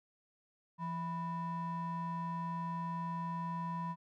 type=ring-modulated tone; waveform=triangle; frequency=410 Hz; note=G#4; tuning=22 cents flat; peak=-31 dBFS; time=0.78-3.96 s; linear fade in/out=50 ms; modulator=579 Hz; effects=none